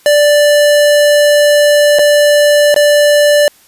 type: tone with dropouts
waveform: square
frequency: 587.3 Hz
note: D5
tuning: in tune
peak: -6 dBFS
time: 0.06-3.48 s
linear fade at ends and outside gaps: 1 ms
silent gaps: 1.987-1.992 / 2.743-2.762 s
effects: white hiss -46 dBFS RMS until 3.67 s + resampled to 32000 Hz

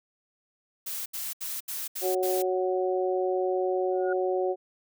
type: noise bursts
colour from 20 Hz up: blue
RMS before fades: -34 dBFS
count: 6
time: 0.86-2.425 s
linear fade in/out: 10 ms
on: 200 ms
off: 73 ms
type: harmonic tone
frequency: 185 Hz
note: F#3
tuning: in tune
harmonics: 2 / 3 / 4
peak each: -26 / -30 / -32 dBFS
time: 2.01-4.56 s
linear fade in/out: 50 ms
type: tone with exponential growth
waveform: sine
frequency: 1442 Hz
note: F#6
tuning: 45 cents flat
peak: -30 dBFS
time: 3.91-4.13 s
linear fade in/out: 5 ms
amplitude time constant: 46 ms
effects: none

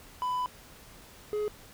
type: tone pair in turn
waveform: triangle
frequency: 998 / 420.8 Hz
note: B5 / G#4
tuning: +18 / +23 cents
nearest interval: octave + minor third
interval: 1495 cents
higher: first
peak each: -26 dBFS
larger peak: neither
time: 0.22-0.46 / 1.33-1.48 s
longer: first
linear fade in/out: 0 ms
effects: pink hiss -52 dBFS RMS until 1.73 s

